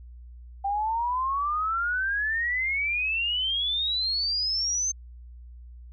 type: exponential sweep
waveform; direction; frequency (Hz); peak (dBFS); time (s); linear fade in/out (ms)
sine; up; 784 to 6330; -24; 0.64-4.92; 10
effects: added 60 Hz sine -42 dBFS peak until 5.92 s